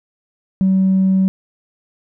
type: tone with tanh clipping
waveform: triangle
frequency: 190 Hz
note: F#3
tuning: 46 cents sharp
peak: -11 dBFS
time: 0.61-1.28 s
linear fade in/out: 0 ms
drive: 5 dB
effects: none